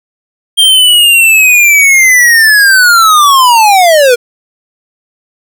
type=linear sweep; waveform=square; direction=down; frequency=3200 to 466.2 Hz; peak=-3 dBFS; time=0.57-4.16 s; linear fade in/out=20 ms; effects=none